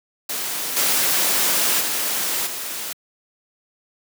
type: noise with level steps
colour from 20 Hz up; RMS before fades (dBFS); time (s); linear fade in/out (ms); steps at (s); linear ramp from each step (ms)
white; -26 / -19 / -23 / -29; 0.29-2.93; 5; 0.76 / 1.8 / 2.46; 10
effects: high-pass 200 Hz 12 dB/octave